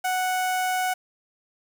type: tone with notch filter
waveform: sawtooth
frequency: 740 Hz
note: F#5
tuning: in tune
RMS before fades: -25 dBFS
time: 0.04-0.94 s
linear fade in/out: 10 ms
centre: 4100 Hz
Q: 2
effects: 8-bit